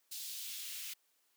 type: noise with high-pass filter sweep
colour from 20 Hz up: white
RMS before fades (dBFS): -44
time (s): 0.11-0.94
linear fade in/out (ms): 10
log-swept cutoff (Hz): 4100 to 2400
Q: 1.5
effects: white hiss -75 dBFS RMS until 1.36 s + high-pass 300 Hz 12 dB/octave

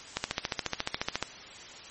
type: click train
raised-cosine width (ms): 0.2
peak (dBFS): -10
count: 16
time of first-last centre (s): 0.17-1.226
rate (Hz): 14.2
effects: white hiss -46 dBFS RMS until 1.9 s + MP3 32 kbps

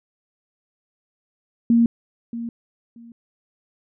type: tone with echo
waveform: sine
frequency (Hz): 233.1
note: A#3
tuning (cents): 0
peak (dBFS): -12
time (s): 1.7-1.86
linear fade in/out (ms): 2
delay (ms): 630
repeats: 2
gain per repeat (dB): -14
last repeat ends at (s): 3.12
effects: none

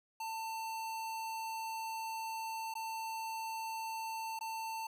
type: tone with dropouts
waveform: square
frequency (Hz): 895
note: A5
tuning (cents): +29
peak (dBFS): -39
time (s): 0.2-4.87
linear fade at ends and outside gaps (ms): 5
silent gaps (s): 2.74-2.752 / 4.391-4.409
effects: none

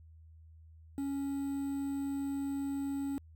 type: tone with quantisation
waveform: triangle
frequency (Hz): 277.8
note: C#4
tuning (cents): +4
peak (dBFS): -31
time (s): 0.98-3.18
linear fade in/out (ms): 0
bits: 9
effects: added 80 Hz sine -53 dBFS peak until 3.35 s

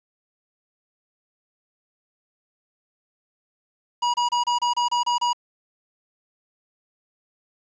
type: tone bursts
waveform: square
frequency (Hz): 964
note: B5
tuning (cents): -42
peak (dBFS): -20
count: 9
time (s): 4.02-5.332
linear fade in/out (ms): 10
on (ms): 120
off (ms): 29
effects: resampled to 16000 Hz + 8-bit

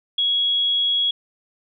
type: tone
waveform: sine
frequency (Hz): 3330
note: G#7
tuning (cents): +4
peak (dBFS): -17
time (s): 0.18-1.11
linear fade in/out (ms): 5
effects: none

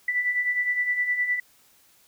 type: beating tone pair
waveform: sine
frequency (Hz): 1967 / 1976.7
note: B6 / B6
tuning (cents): -7 / +1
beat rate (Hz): 9.7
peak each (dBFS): -30 / -23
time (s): 0.08-1.4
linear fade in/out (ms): 5
effects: white hiss -59 dBFS RMS until 2.07 s

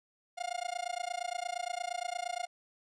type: tone with amplitude modulation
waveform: 45% pulse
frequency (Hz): 709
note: F5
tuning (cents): +26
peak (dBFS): -31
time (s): 0.37-2.47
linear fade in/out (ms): 20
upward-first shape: sine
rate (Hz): 28.6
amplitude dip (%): 100
effects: resampled to 22050 Hz

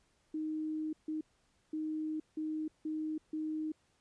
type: tone bursts at uneven times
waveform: sine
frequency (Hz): 311.1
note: D#4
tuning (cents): 0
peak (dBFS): -34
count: 6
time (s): 0.34-0.93 / 1.08-1.21 / 1.73-2.2 / 2.37-2.68 / 2.85-3.18 / 3.33-3.72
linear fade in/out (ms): 5
effects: pink hiss -73 dBFS RMS until 4 s + resampled to 22050 Hz

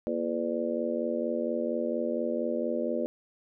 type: harmonic tone with a mistuned harmonic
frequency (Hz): 84.3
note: E2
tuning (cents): +39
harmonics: 3 / 4 / 5 / 6 / 7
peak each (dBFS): -33 / -34 / -37 / -33 / -33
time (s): 0.07-3.06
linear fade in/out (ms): 0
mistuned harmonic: 3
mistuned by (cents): -110
effects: none

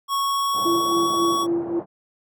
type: tone with pitch glide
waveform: square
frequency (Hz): 1106 to 1122.1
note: C#6 to C#6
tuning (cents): -4 to +21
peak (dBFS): -21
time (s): 0.08-1.47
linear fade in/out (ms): 50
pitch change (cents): +25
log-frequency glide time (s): 0.23-1.03
type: band-pass noise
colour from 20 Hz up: white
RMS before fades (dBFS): -35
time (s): 0.53-1.86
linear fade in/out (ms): 50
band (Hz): 110 to 820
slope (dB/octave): 24
type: tone with tremolo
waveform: sine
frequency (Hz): 339.9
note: F4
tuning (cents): -47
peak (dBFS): -18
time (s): 0.65-1.8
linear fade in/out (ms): 10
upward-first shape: sine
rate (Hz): 3.7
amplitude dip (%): 70
effects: none

